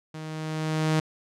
sawtooth tone with level ramp, 156.7 Hz, D#3, 13 cents sharp, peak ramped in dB -32 to -16 dBFS, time 0.14-1 s, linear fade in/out 5 ms, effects low-pass 8000 Hz 12 dB/octave

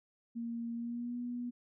sine tone with pitch glide, 233.1 to 243 Hz, A#3 to B3, 0 to -28 cents, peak -36 dBFS, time 0.35-1.51 s, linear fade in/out 20 ms, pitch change +72 cents, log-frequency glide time 0.74-1.17 s, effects none

